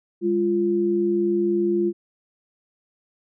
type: tone pair together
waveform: sine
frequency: 203.3 / 346.9 Hz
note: G#3 / F4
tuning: -37 / -12 cents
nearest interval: major sixth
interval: 925 cents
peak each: -25 / -19 dBFS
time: 0.21-1.93 s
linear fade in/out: 50 ms
effects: none